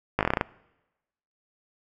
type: slowing click train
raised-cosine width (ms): 0.5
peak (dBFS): -7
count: 9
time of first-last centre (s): 0.19-0.411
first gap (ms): 18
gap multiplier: 1.12
effects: noise-tail reverb RT60 1.0 s tail -23 dB re dry